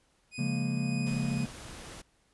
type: tone with tremolo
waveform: sawtooth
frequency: 2489 Hz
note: D#7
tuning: in tune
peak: -36 dBFS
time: 0.31-1.47 s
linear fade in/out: 50 ms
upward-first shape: sine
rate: 1.8 Hz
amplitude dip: 40%
type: chord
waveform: triangle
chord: Bb minor seventh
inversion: first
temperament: equal with one note detuned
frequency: 139.31 / 174.61 / 207.7 / 233.1 Hz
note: Db3 / F3 / Ab3 / Bb3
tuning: +9 / 0 / 0 / 0 cents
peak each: -30 / -34 / -34 / -31 dBFS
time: 0.38-1.46 s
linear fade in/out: 10 ms
type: noise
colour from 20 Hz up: pink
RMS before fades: -45 dBFS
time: 1.06-2.02 s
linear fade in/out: 10 ms
effects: pink hiss -69 dBFS RMS until 2.33 s + resampled to 24000 Hz